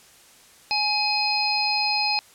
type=harmonic tone; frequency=839 Hz; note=G#5; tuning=17 cents sharp; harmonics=1 / 3 / 5 / 6; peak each=-26 / -26 / -26 / -26 dBFS; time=0.71-2.19 s; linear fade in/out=0 ms; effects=white hiss -52 dBFS RMS until 2.34 s + low-pass 11000 Hz 12 dB/octave